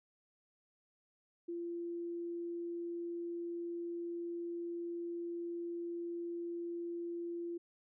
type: tone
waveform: sine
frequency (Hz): 342.7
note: F4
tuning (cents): -33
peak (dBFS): -38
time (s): 1.48-7.58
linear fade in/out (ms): 10
effects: none